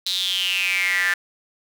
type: tone with high-pass filter sweep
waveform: square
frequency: 92.9 Hz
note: F#2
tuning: 7 cents sharp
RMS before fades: -22 dBFS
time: 0.06-1.14 s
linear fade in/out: 5 ms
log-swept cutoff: 4000 to 1700 Hz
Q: 9
effects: none